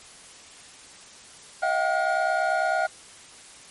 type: tone cluster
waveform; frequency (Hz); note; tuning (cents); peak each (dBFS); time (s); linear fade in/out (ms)
triangle; 638 / 707 / 767 / 1433; D#5 / F5 / G5 / F6; +43 / +21 / -38 / +44; -25; 1.62-2.87; 10
effects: white hiss -47 dBFS RMS until 3.7 s + MP3 48 kbps